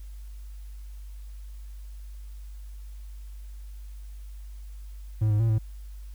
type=tone with pitch steps; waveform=triangle; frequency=108.1 / 105.2 / 113.4 / 109.3 Hz; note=A2 / G#2 / A#2 / A2; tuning=-30 / +23 / -47 / -11 cents; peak=-18 dBFS; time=5.21-5.586 s; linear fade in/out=10 ms; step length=94 ms; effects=added 50 Hz sine -38 dBFS peak until 6.14 s + white hiss -61 dBFS RMS until 6.14 s